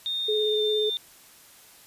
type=tone with pitch glide; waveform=sine; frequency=3661 to 3598 Hz; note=A#7 to A7; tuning=-32 to +38 cents; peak=-26 dBFS; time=0.06-0.97 s; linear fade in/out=0 ms; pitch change=-30 cents; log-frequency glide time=0.3-0.63 s
type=tone with vibrato; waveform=sine; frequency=426.7 Hz; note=G#4; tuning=47 cents sharp; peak=-23 dBFS; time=0.28-0.9 s; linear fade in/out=10 ms; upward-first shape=sine; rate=17 Hz; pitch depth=14 cents each way
effects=white hiss -52 dBFS RMS until 1.86 s + resampled to 32000 Hz